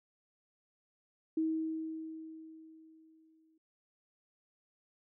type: tone with exponential decay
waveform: sine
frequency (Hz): 319.2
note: D#4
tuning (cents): +44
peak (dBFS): -28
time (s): 1.37-3.58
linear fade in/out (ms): 5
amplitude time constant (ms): 480
effects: none